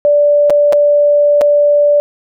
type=tone with dropouts; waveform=sine; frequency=584 Hz; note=D5; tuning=10 cents flat; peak=-6 dBFS; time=0.05-2 s; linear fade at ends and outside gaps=0 ms; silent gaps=0.498-0.504 / 0.725-0.731 / 1.411-1.416 s; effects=none